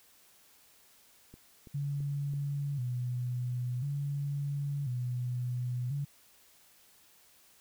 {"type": "click train", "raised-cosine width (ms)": 3, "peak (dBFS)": -37, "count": 4, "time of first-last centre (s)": [1.34, 2.337], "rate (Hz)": 3.01}
{"type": "tone with vibrato", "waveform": "sine", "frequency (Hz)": 132.7, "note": "C3", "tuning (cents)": 25, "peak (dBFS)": -31, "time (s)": [1.74, 6.05], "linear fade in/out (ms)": 10, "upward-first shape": "square", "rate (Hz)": 0.48, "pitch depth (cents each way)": 120}
{"effects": ["white hiss -62 dBFS RMS until 7.6 s"]}